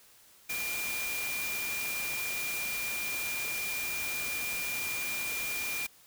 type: tone in noise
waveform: sine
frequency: 2400 Hz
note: D7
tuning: 37 cents sharp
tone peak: -34 dBFS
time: 0.49-5.87 s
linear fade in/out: 10 ms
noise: white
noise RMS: -37 dBFS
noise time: 0.49-5.87 s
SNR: 0 dB
effects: white hiss -59 dBFS RMS until 6.06 s